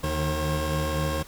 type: tone cluster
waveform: 25% pulse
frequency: 75.5 / 154.9 / 538 Hz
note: D2 / D#3 / C5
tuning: +48 / -7 / +48 cents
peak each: -24 / -27 / -26 dBFS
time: 0.03-1.23 s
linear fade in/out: 10 ms
effects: pink hiss -47 dBFS RMS until 1.27 s